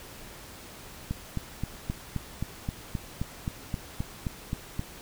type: click train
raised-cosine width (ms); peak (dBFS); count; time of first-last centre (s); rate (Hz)
5; -17; 15; 1.11-4.794; 3.8
effects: pink hiss -46 dBFS RMS until 5.01 s